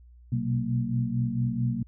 sine tone cluster, 122.2 / 126.7 / 187.6 / 231 Hz, B2 / B2 / F#3 / A#3, -18 / +45 / +24 / -16 cents, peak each -30 / -28 / -34 / -30 dBFS, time 0.32-1.83 s, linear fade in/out 5 ms, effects added 60 Hz sine -49 dBFS peak until 1.87 s

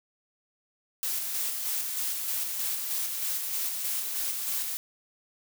blue noise with tremolo, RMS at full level -30 dBFS, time 1.03-4.77 s, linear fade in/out 0 ms, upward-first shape square, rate 3.2 Hz, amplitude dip 30%, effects none

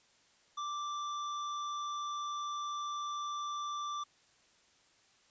sine tone with tanh clipping, 1174.7 Hz, D6, in tune, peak -38 dBFS, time 0.57-4.04 s, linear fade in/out 10 ms, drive 17 dB, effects white hiss -67 dBFS RMS until 5.3 s + resampled to 16000 Hz

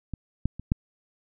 clicks, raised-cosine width 5 ms, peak -20 / -11 / -24 / -9 dBFS, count 4, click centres 0.137 / 0.456 / 0.596 / 0.719 s, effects none

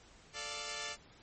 5% pulse chord, D minor, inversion second, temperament equal, 440 / 587.3 / 698.5 Hz, A4 / D5 / F5, 0 / 0 / 0 cents, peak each -34 / -31 / -34 dBFS, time 0.33-0.97 s, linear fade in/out 50 ms, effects pink hiss -60 dBFS RMS until 1.22 s + MP3 32 kbps

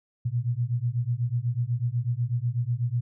sine beating tone pair, 116.54 / 124.64 Hz, A#2 / B2, 0 / +16 cents, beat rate 8.1 Hz, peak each -27 dBFS, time 0.25-3.01 s, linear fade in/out 10 ms, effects none

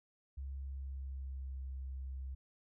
sine tone with pitch glide, 67.9 to 66.08 Hz, C#2 to C2, -35 to +18 cents, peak -40 dBFS, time 0.37-2.35 s, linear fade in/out 10 ms, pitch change -47 cents, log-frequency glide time 0.59-1.63 s, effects none

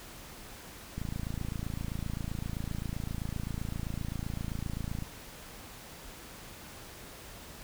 click train, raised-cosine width 5 ms, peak -23 dBFS, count 113, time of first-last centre 0.98-5.023 s, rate 27.7 Hz, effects pink hiss -48 dBFS RMS until 7.63 s

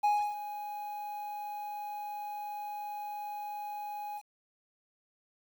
triangle tone with ADSR envelope, 830.6 Hz, G#5, in tune, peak -21 dBFS, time 0.03-4.22 s, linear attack 14 ms, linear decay 300 ms, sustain -14 dB, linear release 52 ms, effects 9-bit

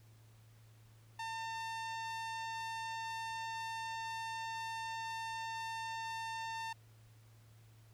sawtooth tone with low-pass filter, 902 Hz, A5, 43 cents sharp, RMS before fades -42 dBFS, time 1.19-6.73 s, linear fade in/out 5 ms, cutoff 6700 Hz, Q 0.63, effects added 111 Hz sine -59 dBFS peak until 7.93 s + pink hiss -69 dBFS RMS until 7.93 s

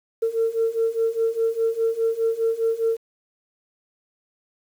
sine beating tone pair, 450.9 / 455.8 Hz, A4 / A#4, +42 / -39 cents, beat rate 4.9 Hz, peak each -23 / -21 dBFS, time 0.22-2.97 s, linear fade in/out 10 ms, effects tanh soft clip ceiling -13 dBFS + 8-bit

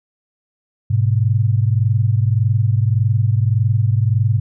sine tone pair together, 104.88 / 126.6 Hz, G#2 / B2, +17 / +43 cents, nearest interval minor third, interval 326 cents, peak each -14 / -17 dBFS, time 0.9-4.4 s, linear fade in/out 10 ms, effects none

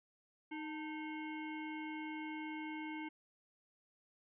harmonic tone with a mistuned harmonic, 309.8 Hz, D#4, 7 cents flat, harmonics 1 / 3 / 5 / 7 / 9 / 10, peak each -43 / -49 / -55 / -49 / -60 / -62 dBFS, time 0.51-3.09 s, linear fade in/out 10 ms, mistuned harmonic 3, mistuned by -64 cents, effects none

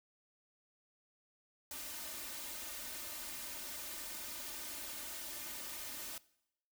white noise with comb filter, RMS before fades -45 dBFS, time 1.71-6.18 s, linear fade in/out 2 ms, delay 3.3 ms, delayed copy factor +0.9, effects noise-tail reverb RT60 0.8 s tail -21 dB re dry

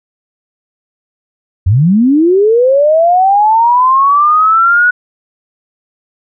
sine linear sweep, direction up, 82.41 to 1477 Hz, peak -5 dBFS, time 1.66-4.91 s, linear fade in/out 10 ms, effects none

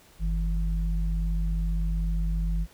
sine tone pair together, 48.76 / 164 Hz, G1 / E3, -8 / -9 cents, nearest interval octave + major sixth, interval 2099 cents, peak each -24 / -32 dBFS, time 0.19-2.67 s, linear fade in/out 50 ms, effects pink hiss -56 dBFS RMS until 2.73 s

